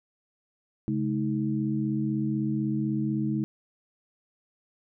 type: tone cluster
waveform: sine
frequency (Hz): 136.7 / 212.7 / 316.7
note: C#3 / G#3 / D#4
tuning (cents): -24 / +42 / +31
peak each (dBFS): -30 / -28 / -30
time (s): 0.88-3.44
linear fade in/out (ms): 0
effects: none